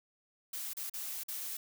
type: noise with dropouts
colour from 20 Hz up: blue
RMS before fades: -40 dBFS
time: 0.53-1.57 s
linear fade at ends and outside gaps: 5 ms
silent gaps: 0.735-0.768 / 0.898-0.937 / 1.235-1.283 s
effects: none